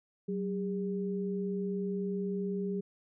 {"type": "tone pair together", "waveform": "sine", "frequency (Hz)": [188.53, 404.6], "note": ["F#3", "G#4"], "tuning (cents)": [33, -45], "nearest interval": "octave + minor second", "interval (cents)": 1322, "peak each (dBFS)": [-33, -35], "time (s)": [0.28, 2.81], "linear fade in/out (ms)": 10, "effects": []}